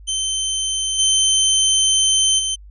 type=tone with level steps; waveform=20% pulse; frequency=3092 Hz; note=G7; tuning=24 cents flat; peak=-14 / -8 / -14 dBFS; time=0.07-2.56 s; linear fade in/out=20 ms; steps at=0.98 / 2.38 s; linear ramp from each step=20 ms; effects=added 50 Hz sine -38 dBFS peak until 2.7 s + resampled to 24000 Hz